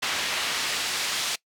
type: noise with band-pass filter sweep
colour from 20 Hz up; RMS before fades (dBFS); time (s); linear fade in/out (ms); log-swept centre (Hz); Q
pink; -28; 0.02-1.36; 10; 2700 to 4300; 0.72
effects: noise-tail reverb RT60 0.1 s tail -22 dB re dry